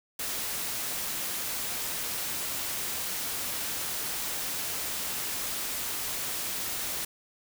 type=noise; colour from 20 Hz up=white; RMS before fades=-33 dBFS; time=0.19-7.05 s; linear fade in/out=5 ms; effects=none